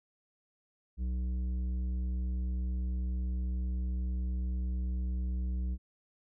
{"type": "tone with tanh clipping", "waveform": "triangle", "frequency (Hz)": 62.2, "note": "B1", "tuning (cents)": 13, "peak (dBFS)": -32, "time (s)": [0.97, 5.78], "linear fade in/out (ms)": 50, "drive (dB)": 13, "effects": []}